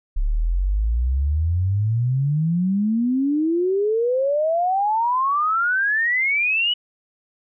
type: exponential sweep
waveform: sine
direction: up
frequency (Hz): 33.89 to 2976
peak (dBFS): -17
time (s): 0.16-6.74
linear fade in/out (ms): 10
effects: none